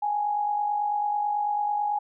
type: tone with amplitude modulation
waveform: sine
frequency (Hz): 830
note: G#5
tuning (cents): -1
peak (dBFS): -21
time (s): 0.02-1.99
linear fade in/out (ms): 10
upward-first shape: sine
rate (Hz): 49.1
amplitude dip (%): 50
effects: none